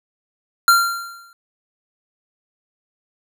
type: tone with exponential decay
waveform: square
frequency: 1381 Hz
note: F6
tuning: 20 cents flat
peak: -8 dBFS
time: 0.68-1.33 s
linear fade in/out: 1 ms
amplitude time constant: 140 ms
effects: none